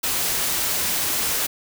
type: noise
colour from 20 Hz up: white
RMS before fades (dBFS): -23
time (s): 0.03-1.47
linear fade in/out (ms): 10
effects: none